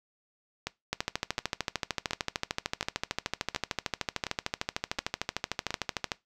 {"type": "two click trains", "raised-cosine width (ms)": 0.2, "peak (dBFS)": [-11, -14], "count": [70, 8], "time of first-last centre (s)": [[0.93, 6.118], [0.67, 5.706]], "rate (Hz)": [13.3, 1.39], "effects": ["noise-tail reverb RT60 0.2 s tail -20 dB re dry"]}